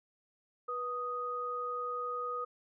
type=tone pair together; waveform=sine; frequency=488.7 / 1245 Hz; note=B4 / D#6; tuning=-18 / +1 cents; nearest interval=octave + major third; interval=1619 cents; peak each=-40 / -35 dBFS; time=0.68-2.45 s; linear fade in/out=10 ms; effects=none